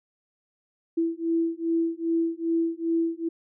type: beating tone pair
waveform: sine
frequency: 330.1 / 332.6 Hz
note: E4 / E4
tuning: +2 / +16 cents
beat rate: 2.5 Hz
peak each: -26 dBFS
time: 0.97-3.29 s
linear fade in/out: 10 ms
effects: none